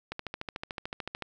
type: click train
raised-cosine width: 0.3 ms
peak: -19 dBFS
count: 16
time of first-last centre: 0.12-1.223 s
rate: 13.6 Hz
effects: none